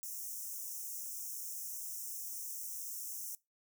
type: high-pass noise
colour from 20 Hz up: white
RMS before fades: -43 dBFS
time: 0.03-3.35 s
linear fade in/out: 0 ms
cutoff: 5500 Hz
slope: 96 dB/octave
effects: noise-tail reverb RT60 0.2 s tail -21 dB re dry